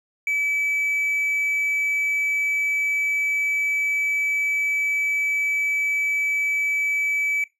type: tone with hard clipping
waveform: sine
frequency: 2298 Hz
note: D7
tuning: 38 cents flat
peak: -21 dBFS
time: 0.27-7.44 s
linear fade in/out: 2 ms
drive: 2 dB
effects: noise-tail reverb RT60 0.2 s tail -20 dB re dry